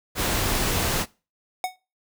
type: noise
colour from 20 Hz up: pink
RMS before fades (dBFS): -24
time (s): 0.15-1.06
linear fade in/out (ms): 50
type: tone with exponential decay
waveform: square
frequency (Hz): 740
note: F#5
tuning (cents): 0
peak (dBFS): -21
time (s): 1.64-1.76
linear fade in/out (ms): 1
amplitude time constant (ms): 25
effects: noise-tail reverb RT60 0.3 s tail -21 dB re dry